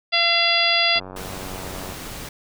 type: harmonic tone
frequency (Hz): 683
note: F5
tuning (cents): -39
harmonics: 1 / 2 / 3 / 4 / 5 / 6 / 7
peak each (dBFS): -25 / -28 / -23 / -22 / -22 / -28 / -22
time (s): 0.12-1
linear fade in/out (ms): 20
type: click train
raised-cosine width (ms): 1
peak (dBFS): -22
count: 91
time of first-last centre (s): 0.96-1.923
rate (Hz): 93.5
type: noise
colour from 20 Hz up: pink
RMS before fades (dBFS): -34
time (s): 1.16-2.29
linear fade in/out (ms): 5
effects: none